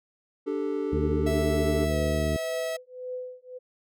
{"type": "chord", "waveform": "triangle", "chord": "D suspended fourth", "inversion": "none", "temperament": "just", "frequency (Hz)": [293.7, 391.6, 440.5], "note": ["D4", "G4", "A4"], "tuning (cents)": [0, -2, 2], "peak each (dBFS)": -29, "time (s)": [0.46, 1.86], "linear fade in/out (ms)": 20}
{"type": "harmonic tone", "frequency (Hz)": 75.7, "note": "D#2", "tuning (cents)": -47, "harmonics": [1, 2, 3, 4, 5, 6], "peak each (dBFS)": [-28, -31, -33, -34, -35, -36], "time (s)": [0.92, 2.37], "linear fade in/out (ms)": 10}
{"type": "tone with pitch glide", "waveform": "45% pulse", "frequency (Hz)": [657, 647.6], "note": ["E5", "E5"], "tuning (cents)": [-6, -31], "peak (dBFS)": -29, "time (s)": [1.26, 2.77], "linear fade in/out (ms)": 10, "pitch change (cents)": -25, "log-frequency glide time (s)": [1.88, 1.96]}
{"type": "tone with tremolo", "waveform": "sine", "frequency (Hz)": 504, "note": "B4", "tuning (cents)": 35, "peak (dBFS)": -30, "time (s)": [1.89, 3.59], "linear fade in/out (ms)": 20, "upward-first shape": "triangle", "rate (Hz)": 1.8, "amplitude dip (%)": 100}
{"effects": []}